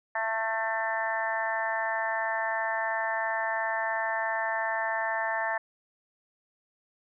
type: harmonic tone with a mistuned harmonic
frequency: 223.1 Hz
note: A3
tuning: 24 cents sharp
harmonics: 3 / 4 / 5 / 6 / 7 / 8 / 9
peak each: -33 / -32 / -38 / -42 / -40 / -31 / -42 dBFS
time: 0.15-5.58 s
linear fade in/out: 5 ms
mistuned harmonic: 5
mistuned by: -25 cents
effects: none